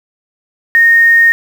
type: tone with quantisation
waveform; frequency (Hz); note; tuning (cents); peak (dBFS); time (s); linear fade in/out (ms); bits
sine; 1848; A#6; -16; -4; 0.75-1.32; 0; 5
effects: none